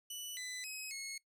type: tone with pitch steps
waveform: 15% pulse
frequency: 2967 / 2002 / 2545 / 2177 Hz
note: F#7 / B6 / D#7 / C#7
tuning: +4 / +23 / +39 / -32 cents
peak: -35 dBFS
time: 0.1-1.18 s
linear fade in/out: 5 ms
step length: 270 ms
effects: noise-tail reverb RT60 0.1 s tail -19 dB re dry